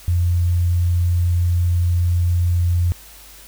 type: tone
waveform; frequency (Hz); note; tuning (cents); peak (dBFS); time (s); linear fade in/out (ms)
sine; 87.3; F2; 0; -14; 0.08-2.92; 0
effects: added 50 Hz sine -46 dBFS peak until 3.47 s + white hiss -43 dBFS RMS until 3.47 s